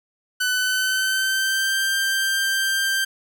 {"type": "tone with pitch glide", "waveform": "sawtooth", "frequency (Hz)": [1501, 1575.6], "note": ["F#6", "G6"], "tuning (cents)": [24, 8], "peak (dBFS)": -16, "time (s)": [0.4, 3.05], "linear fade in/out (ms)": 10, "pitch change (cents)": 84, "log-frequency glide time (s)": [0.54, 1.77], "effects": []}